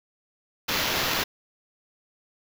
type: noise with sample-and-hold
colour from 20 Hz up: violet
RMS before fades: -26 dBFS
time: 0.68-1.24 s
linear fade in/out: 10 ms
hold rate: 8820 Hz
effects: none